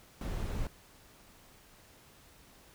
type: noise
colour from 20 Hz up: brown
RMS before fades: -35 dBFS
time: 0.21-0.67 s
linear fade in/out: 2 ms
effects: pink hiss -59 dBFS RMS until 2.74 s